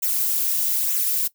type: noise with flanger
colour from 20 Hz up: violet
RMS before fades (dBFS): -22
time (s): 0.02-1.28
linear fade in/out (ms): 10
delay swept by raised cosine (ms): 0.2 to 4.2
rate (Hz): 1.1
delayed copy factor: -0.6
effects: noise-tail reverb RT60 0.1 s tail -18 dB re dry